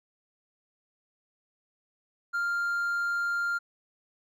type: tone with hard clipping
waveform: triangle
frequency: 1396.9 Hz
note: F6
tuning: in tune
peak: -27 dBFS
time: 2.33-3.59 s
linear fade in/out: 20 ms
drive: 5 dB
effects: none